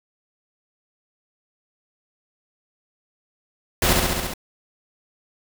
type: noise with echo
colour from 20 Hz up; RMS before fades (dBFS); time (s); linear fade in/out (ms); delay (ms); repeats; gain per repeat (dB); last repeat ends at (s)
pink; -19; 3.82-3.93; 2; 68; 6; -2; 4.338
effects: none